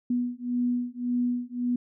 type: beating tone pair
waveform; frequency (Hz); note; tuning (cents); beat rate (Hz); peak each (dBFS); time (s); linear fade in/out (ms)
sine; 243.8 / 245.6; B3 / B3; -22 / -9; 1.8; -28; 0.1-1.76; 5
effects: none